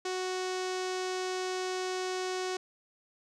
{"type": "tone with low-pass filter", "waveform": "sawtooth", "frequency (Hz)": 370, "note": "F#4", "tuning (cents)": 0, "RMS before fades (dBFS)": -34, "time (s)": [0.05, 2.57], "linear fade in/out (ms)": 5, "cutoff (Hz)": 6300, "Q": 1.8, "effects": []}